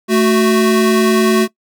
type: tone pair together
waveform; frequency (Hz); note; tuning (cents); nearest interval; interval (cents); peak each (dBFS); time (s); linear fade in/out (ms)
square; 220 / 370; A3 / F#4; 0 / 0; major sixth; 900; -13; 0.08-1.48; 50
effects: noise-tail reverb RT60 0.1 s tail -21 dB re dry